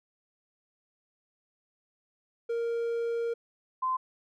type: tone pair in turn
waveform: triangle / sine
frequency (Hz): 465.9 / 1033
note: A#4 / C6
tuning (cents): -1 / -22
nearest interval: octave + major second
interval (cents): 1379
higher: second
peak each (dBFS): -26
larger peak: neither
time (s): 2.49-3.34 / 3.82-3.97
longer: first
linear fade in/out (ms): 10
effects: none